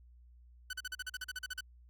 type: tone bursts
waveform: sawtooth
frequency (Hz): 1500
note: F#6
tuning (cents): +23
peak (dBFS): -34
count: 13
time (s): 0.7-1.608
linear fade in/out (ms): 5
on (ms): 32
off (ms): 41
effects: added 60 Hz sine -56 dBFS peak until 1.89 s + AAC 64 kbps